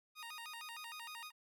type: tone with vibrato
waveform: 15% pulse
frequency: 1073 Hz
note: C6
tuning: 43 cents sharp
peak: -40 dBFS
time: 0.15-1.32 s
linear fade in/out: 50 ms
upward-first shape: square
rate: 6.5 Hz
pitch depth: 250 cents each way
effects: none